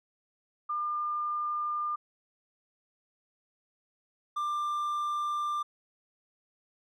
sine / triangle tone pair in turn, 1202 / 1188.9 Hz, D6 / D6, +40 / +21 cents, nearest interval unison, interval 19 cents, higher first, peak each -29 / -27 dBFS, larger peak second, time 0.69-1.96 / 4.36-5.63 s, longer neither, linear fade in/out 10 ms, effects none

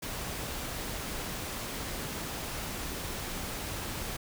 pink noise, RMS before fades -37 dBFS, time 0.02-4.17 s, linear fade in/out 10 ms, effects none

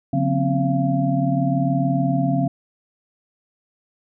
sine tone cluster, 141.3 / 180.7 / 246.9 / 267.7 / 684 Hz, C#3 / F#3 / B3 / C4 / F5, +34 / -41 / 0 / +40 / -36 cents, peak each -21 / -25 / -27 / -22 / -25 dBFS, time 0.13-2.48 s, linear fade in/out 5 ms, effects none

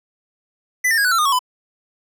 square tone with pitch steps, 1998 / 1811.1 / 1641.7 / 1488.2 / 1349 / 1222.8 / 1108.5 / 1004.8 Hz, B6 / A6 / G#6 / F#6 / E6 / D#6 / C#6 / B5, +20 / +50 / -20 / +10 / +40 / -30 / 0 / +30 cents, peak -15 dBFS, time 0.84-1.392 s, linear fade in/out 10 ms, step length 69 ms, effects none

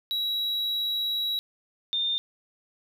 triangle / sine tone pair in turn, 3881 / 3619 Hz, B7 / A7, -31 / +48 cents, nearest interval minor second, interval 121 cents, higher first, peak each -24 dBFS, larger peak neither, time 0.11-1.39 / 1.93-2.18 s, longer first, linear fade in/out 0 ms, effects none

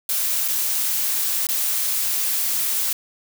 blue noise with dropouts, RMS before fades -22 dBFS, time 0.09-2.93 s, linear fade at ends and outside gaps 2 ms, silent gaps 0.479-0.483 / 1.469-1.488 s, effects none

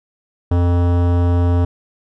sine tone with hard clipping, 87.5 Hz, F2, 4 cents sharp, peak -14 dBFS, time 0.51-1.65 s, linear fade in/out 5 ms, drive 18 dB, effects none

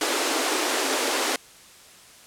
pink high-pass noise, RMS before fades -24 dBFS, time 0.01-1.36 s, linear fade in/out 2 ms, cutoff 260 Hz, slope 96 dB/octave, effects white hiss -49 dBFS RMS until 2.26 s + low-pass 10000 Hz 12 dB/octave

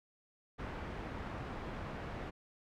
pink low-pass noise, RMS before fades -43 dBFS, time 0.58-2.31 s, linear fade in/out 20 ms, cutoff 1800 Hz, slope 12 dB/octave, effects none

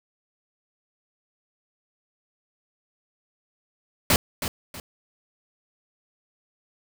pink noise with echo, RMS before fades -18 dBFS, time 4.1-4.16 s, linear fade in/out 2 ms, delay 320 ms, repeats 2, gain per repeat -10 dB, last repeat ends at 4.8 s, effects none

